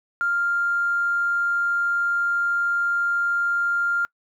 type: tone with tanh clipping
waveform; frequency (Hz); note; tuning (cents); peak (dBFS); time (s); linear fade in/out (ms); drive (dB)
triangle; 1396.9; F6; 0; -19; 0.21-4.05; 0; 2
effects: noise-tail reverb RT60 0.1 s tail -26 dB re dry